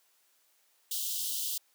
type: high-pass noise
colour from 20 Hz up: white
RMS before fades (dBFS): -34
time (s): 0.91-1.58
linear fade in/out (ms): 5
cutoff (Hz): 2900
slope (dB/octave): 96
effects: white hiss -69 dBFS RMS until 1.74 s + high-pass 400 Hz 12 dB/octave